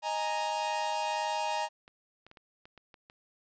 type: chord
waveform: 45% pulse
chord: D# suspended fourth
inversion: none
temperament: equal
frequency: 622.3 / 830.6 / 932.3 Hz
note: D#5 / G#5 / A#5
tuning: 0 / 0 / 0 cents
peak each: -37 / -34 / -33 dBFS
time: 0.02-1.69 s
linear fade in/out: 50 ms
type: clicks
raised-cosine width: 0.3 ms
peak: -36 dBFS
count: 8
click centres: 1.879 / 2.266 / 2.314 / 2.372 / 2.655 / 2.777 / 2.942 / 3.099 s
effects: resampled to 16000 Hz